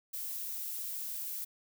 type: noise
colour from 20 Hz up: violet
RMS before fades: -39 dBFS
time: 0.13-1.45 s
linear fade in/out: 10 ms
effects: none